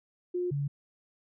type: tone pair in turn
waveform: sine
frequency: 357.1 / 142.17 Hz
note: F4 / C#3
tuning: +39 / +44 cents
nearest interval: octave + major third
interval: 1595 cents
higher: first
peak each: -28 / -28 dBFS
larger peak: neither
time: 0.34-0.51 / 0.51-0.68 s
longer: neither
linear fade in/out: 10 ms
effects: none